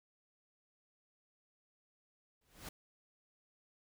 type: noise with exponential growth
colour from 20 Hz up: pink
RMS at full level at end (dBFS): -43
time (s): 2.41-2.69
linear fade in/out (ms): 5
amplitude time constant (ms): 60
effects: none